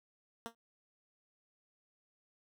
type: tone with exponential decay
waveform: 10% pulse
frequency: 230.7 Hz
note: A#3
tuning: 18 cents flat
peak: -29 dBFS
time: 0.46-0.55 s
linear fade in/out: 0 ms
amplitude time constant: 18 ms
effects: none